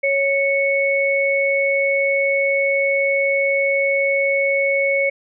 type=tone pair together; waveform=sine; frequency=553 / 2212 Hz; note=C#5 / C#7; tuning=-4 / -4 cents; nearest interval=2 octaves; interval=2400 cents; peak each=-18 dBFS; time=0.03-5.1 s; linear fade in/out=10 ms; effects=none